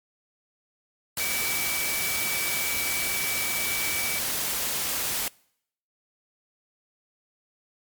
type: tone in noise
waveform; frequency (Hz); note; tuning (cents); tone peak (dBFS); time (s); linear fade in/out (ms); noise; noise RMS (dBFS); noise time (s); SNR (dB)
sine; 2295; D7; -40; -30; 1.2-4.19; 2; white; -28; 1.17-5.28; -5
effects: noise-tail reverb RT60 0.7 s tail -25 dB re dry + MP3 96 kbps